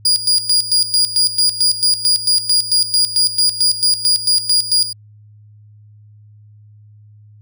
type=tone with tremolo; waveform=35% pulse; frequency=4861 Hz; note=D#8; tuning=41 cents flat; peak=-9 dBFS; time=0.05-4.93 s; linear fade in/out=5 ms; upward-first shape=square; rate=4.5 Hz; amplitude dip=75%; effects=added 105 Hz sine -41 dBFS peak until 7.41 s